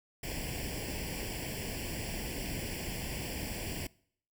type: noise with comb filter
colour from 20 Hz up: pink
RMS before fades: -38 dBFS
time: 0.23-3.87 s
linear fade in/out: 5 ms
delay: 0.39 ms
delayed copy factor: +0.9
effects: noise-tail reverb RT60 0.6 s tail -23 dB re dry